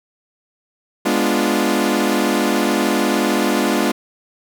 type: chord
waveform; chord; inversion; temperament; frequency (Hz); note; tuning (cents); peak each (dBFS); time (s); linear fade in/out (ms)
sawtooth; G# diminished seventh; none; equal; 207.7 / 246.9 / 293.7 / 349.2; G#3 / B3 / D4 / F4; 0 / 0 / 0 / 0; -17; 1.05-3.92; 10
effects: none